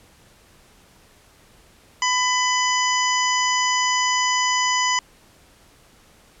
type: harmonic tone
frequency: 1000 Hz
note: B5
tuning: 21 cents sharp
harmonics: 1 / 2 / 3 / 5 / 6 / 7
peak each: -21 / -24 / -26 / -28 / -29 / -29 dBFS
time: 2.02-4.99 s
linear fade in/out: 2 ms
effects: pink hiss -53 dBFS RMS until 6.4 s + low-pass 12000 Hz 12 dB/octave